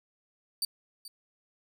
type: tone with echo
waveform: sawtooth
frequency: 4612 Hz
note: D8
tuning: 32 cents flat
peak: -25 dBFS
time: 0.62-0.65 s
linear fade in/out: 2 ms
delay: 430 ms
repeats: 1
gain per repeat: -15 dB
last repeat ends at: 1.08 s
effects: none